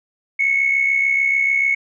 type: tone with amplitude modulation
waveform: sine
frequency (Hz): 2201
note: C#7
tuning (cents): -13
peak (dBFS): -11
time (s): 0.39-1.75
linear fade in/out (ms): 10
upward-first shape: sine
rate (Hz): 66.8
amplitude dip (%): 60
effects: tanh soft clip ceiling -7 dBFS